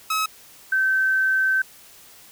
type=tone pair in turn; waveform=sawtooth / sine; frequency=1283 / 1543.5 Hz; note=E6 / G6; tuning=-47 / -27 cents; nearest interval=minor third; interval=320 cents; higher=second; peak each=-17 dBFS; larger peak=neither; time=0.1-0.26 / 0.72-1.62 s; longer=second; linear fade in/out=5 ms; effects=white hiss -48 dBFS RMS until 2.31 s